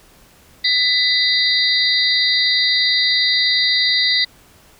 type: tone cluster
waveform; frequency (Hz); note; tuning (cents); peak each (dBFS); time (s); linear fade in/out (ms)
sine; 1992 / 3752 / 4064 / 4669; B6 / A#7 / B7 / D8; +14 / +11 / +49 / -11; -19; 0.64-4.25; 10
effects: pink hiss -49 dBFS RMS until 4.79 s